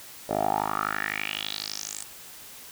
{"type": "tone with band-pass filter sweep", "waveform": "10% pulse", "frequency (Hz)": 51.91, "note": "G#1", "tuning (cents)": 0, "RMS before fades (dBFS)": -30, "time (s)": [0.29, 2.03], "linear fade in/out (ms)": 5, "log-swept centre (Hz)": [560, 8400], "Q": 5.2, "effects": ["white hiss -45 dBFS RMS until 2.71 s"]}